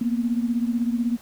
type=beating tone pair; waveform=sine; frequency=232.8 / 248.8 Hz; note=A#3 / B3; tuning=-2 / +13 cents; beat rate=16 Hz; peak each=-22 / -26 dBFS; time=0.01-1.17 s; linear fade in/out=5 ms; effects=pink hiss -49 dBFS RMS until 1.21 s